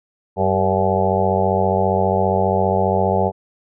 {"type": "harmonic tone with a mistuned harmonic", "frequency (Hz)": 94.9, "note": "F#2", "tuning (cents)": 44, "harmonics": [1, 2, 4, 5, 6, 7, 8, 9], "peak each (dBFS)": [-23, -23, -23, -23, -23, -23, -23, -23], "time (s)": [0.36, 3.32], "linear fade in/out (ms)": 50, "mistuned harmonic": 4, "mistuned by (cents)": 54, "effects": []}